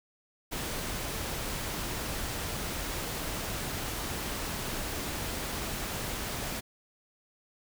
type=noise; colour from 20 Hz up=pink; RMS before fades=-35 dBFS; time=0.51-6.61 s; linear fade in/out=20 ms; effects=none